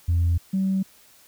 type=tone pair in turn; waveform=sine; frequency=85.3 / 191.49 Hz; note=F2 / G3; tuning=-40 / -40 cents; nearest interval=octave + major second; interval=1400 cents; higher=second; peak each=-16 / -19 dBFS; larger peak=first; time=0.08-0.38 / 0.53-0.83 s; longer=neither; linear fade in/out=10 ms; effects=tanh soft clip ceiling -15 dBFS + white hiss -54 dBFS RMS until 1.27 s